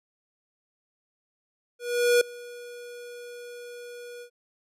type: tone with ADSR envelope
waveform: square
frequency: 483 Hz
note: B4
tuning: 39 cents flat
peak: -17 dBFS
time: 1.79-4.3 s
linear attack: 420 ms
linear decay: 4 ms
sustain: -23 dB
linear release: 83 ms
effects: resampled to 32000 Hz

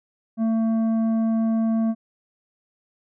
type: tone with tanh clipping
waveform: sine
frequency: 224.3 Hz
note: A3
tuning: 34 cents sharp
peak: -20 dBFS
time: 0.37-1.95 s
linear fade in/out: 50 ms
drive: 8 dB
effects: none

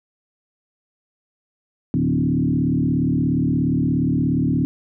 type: tone with frequency modulation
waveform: sine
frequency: 207.7 Hz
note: G#3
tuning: in tune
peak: -16 dBFS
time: 1.94-4.65 s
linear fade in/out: 0 ms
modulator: 37 Hz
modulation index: 2.5
effects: none

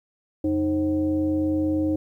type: tone with frequency modulation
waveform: sine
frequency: 310 Hz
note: D#4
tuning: 6 cents flat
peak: -20 dBFS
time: 0.44-1.96 s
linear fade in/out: 5 ms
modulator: 223 Hz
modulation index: 0.64
effects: 10-bit

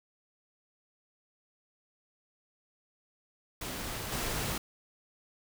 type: noise with level steps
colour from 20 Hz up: pink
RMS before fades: -38 / -34 dBFS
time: 3.61-4.58 s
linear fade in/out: 5 ms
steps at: 4.12 s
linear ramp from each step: 2 ms
effects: none

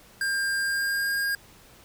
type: tone with pitch glide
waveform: square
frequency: 1600 to 1619.5 Hz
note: G6 to G#6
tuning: +35 to -44 cents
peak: -25 dBFS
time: 0.21-1.35 s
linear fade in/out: 2 ms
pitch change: +21 cents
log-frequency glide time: 0.6-1.21 s
effects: pink hiss -53 dBFS RMS until 1.84 s

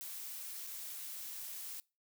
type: noise with dropouts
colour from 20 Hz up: blue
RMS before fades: -45 dBFS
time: 0.01-1.8 s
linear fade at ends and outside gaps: 0 ms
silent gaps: 0.667-0.672 s
effects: noise-tail reverb RT60 0.3 s tail -24 dB re dry

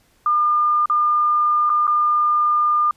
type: tone with dropouts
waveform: sine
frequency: 1206 Hz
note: D6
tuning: 46 cents sharp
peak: -14 dBFS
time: 0.26-2.91 s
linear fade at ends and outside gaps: 2 ms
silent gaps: 0.858-0.898 / 1.695-1.7 / 1.869-1.877 s
effects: pink hiss -59 dBFS RMS until 2.96 s + resampled to 32000 Hz

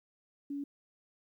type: tone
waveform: sine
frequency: 283.3 Hz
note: C#4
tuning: 38 cents sharp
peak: -35 dBFS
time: 0.5-0.64 s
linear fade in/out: 5 ms
effects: 12-bit

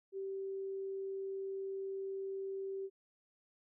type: tone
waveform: sine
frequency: 388 Hz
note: G4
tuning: 18 cents flat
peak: -38 dBFS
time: 0.12-2.9 s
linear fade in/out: 50 ms
effects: none

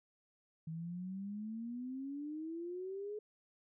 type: exponential sweep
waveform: sine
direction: up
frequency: 158.3 to 427.2 Hz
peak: -40 dBFS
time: 0.67-3.19 s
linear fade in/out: 5 ms
effects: none

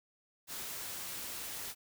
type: noise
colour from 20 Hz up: white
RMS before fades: -42 dBFS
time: 0.47-1.75 s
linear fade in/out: 50 ms
effects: none

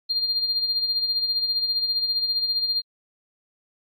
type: tone with tremolo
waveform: sine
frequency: 4200 Hz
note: C8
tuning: 6 cents sharp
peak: -18 dBFS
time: 0.09-2.82 s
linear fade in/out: 20 ms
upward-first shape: sine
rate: 15 Hz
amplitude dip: 60%
effects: tanh soft clip ceiling -15 dBFS + AAC 64 kbps

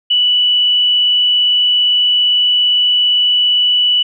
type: tone with frequency modulation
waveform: sine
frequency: 2960 Hz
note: F#7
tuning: in tune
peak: -9 dBFS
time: 0.1-4.03 s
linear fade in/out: 10 ms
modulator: 42.4 Hz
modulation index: 0.6
effects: none

